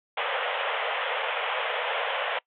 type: band-pass noise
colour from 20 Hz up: pink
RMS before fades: -29 dBFS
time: 0.17-2.39 s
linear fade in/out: 5 ms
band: 460 to 3400 Hz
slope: 96 dB/octave
effects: noise-tail reverb RT60 0.1 s tail -23 dB re dry